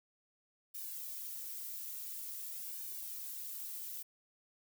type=noise with flanger; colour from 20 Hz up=violet; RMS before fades=-44 dBFS; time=0.74-4.03 s; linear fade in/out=10 ms; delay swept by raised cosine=1.5 to 3.2 ms; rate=0.48 Hz; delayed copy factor=-0.95; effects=none